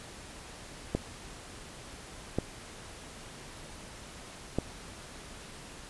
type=clicks; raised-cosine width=2 ms; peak=-14 dBFS; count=3; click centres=0.95 / 2.386 / 4.586 s; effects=pink hiss -47 dBFS RMS until 5.89 s + resampled to 24000 Hz